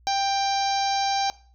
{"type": "harmonic tone", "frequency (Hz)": 789, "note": "G5", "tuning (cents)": 11, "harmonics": [1, 2, 3, 4, 5, 6, 7, 8], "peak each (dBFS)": [-22, -37, -35, -38, -32, -35, -33, -36], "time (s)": [0.07, 1.3], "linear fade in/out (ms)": 0, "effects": ["noise-tail reverb RT60 0.4 s tail -19 dB re dry", "added 60 Hz sine -53 dBFS peak until 1.54 s"]}